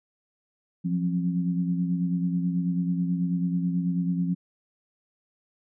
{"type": "tone cluster", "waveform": "sine", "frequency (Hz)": [174.6, 183.8, 268.6], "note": ["F3", "F#3", "C4"], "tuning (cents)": [0, -11, 46], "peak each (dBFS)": [-24, -33, -32], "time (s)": [0.84, 4.35], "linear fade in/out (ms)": 20, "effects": []}